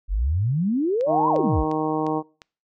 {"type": "exponential two-way sweep", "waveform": "sine", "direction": "up then down", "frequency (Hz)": [42, 1046.5, 42], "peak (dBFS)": -19, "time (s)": [0.08, 1.65], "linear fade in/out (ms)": 50, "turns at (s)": 1.29}
{"type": "click train", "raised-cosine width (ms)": 0.2, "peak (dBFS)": -24, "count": 5, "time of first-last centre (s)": [1.01, 2.418], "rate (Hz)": 2.84}
{"type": "harmonic tone", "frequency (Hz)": 155.56, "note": "D#3", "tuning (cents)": 0, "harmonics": [1, 2, 3, 4, 5, 6, 7], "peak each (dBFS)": [-32, -25, -27, -33, -29, -31, -33], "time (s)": [1.06, 2.23], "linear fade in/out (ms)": 50}
{"effects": ["noise-tail reverb RT60 0.4 s tail -24 dB re dry"]}